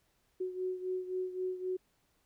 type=beating tone pair; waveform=sine; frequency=368.6 / 372.4 Hz; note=F#4 / F#4; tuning=-7 / +11 cents; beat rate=3.8 Hz; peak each=-35 / -40 dBFS; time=0.4-1.77 s; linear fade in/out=10 ms; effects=pink hiss -74 dBFS RMS until 2.25 s